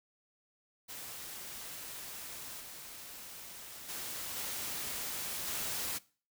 white noise with level steps, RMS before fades -45 / -48 / -41 / -39 / -37 dBFS, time 0.88-5.99 s, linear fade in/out 20 ms, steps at 2.59 / 3.88 / 4.35 / 5.46 s, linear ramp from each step 20 ms, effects noise-tail reverb RT60 0.4 s tail -21 dB re dry

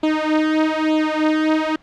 sawtooth tone with flanger, 311.1 Hz, D#4, in tune, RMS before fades -18 dBFS, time 0.03-1.76 s, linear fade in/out 5 ms, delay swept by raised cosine 0.27 to 3.87 ms, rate 1.1 Hz, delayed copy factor +0.95, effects pink hiss -51 dBFS RMS until 1.82 s + low-pass 3000 Hz 12 dB/octave

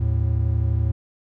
triangle tone pair together, 77.78 / 109.92 Hz, D#2 / A2, 0 / -1 cents, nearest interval tritone, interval 599 cents, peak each -19 dBFS, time 0-0.92 s, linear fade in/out 10 ms, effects none

